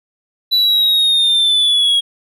triangle linear sweep, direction down, 3971 to 3294 Hz, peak -9 dBFS, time 0.51-2.01 s, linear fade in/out 20 ms, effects none

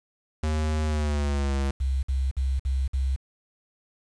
square tone with pitch glide, 77.3 to 68.47 Hz, D#2 to C#2, -11 to -21 cents, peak -24 dBFS, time 0.43-1.71 s, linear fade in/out 5 ms, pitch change -210 cents, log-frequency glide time 0.85-1.54 s
sine tone bursts, 66.3 Hz, C2, 23 cents sharp, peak -22 dBFS, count 5, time 1.8-3.162 s, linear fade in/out 10 ms, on 230 ms, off 53 ms
effects resampled to 22050 Hz + 8-bit

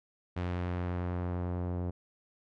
sawtooth tone with low-pass filter sweep, 88.9 Hz, F2, 31 cents sharp, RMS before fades -34 dBFS, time 0.36-1.91 s, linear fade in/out 10 ms, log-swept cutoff 3000 to 650 Hz, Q 0.77, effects none

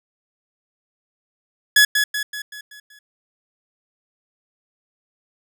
sawtooth tone with echo, 1693 Hz, G#6, 33 cents sharp, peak -6 dBFS, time 1.76-1.85 s, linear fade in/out 5 ms, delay 190 ms, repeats 6, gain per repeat -6 dB, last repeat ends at 2.99 s, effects none

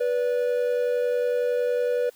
triangle tone pair together, 489.1 / 580 Hz, B4 / D5, -17 / -22 cents, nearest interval minor third, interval 295 cents, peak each -20 / -27 dBFS, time 0-2.1 s, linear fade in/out 10 ms, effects white hiss -56 dBFS RMS until 2.15 s

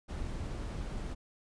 brown noise, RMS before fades -38 dBFS, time 0.08-1.15 s, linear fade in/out 20 ms, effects resampled to 22050 Hz

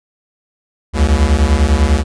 square beating tone pair, 66.7 / 76.7 Hz, C2 / D#2, +34 / -24 cents, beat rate 10 Hz, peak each -13 dBFS, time 0.93-2.04 s, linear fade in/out 50 ms, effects resampled to 22050 Hz

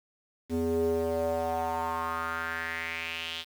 square tone with band-pass filter sweep, 82.41 Hz, E2, in tune, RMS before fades -31 dBFS, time 0.49-3.45 s, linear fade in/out 50 ms, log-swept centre 310 to 3400 Hz, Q 4.2, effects 8-bit

